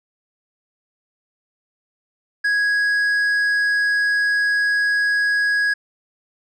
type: tone with tanh clipping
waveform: sine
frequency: 1660 Hz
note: G#6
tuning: 1 cent flat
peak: -17 dBFS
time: 2.44-5.74 s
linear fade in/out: 10 ms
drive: 6 dB
effects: none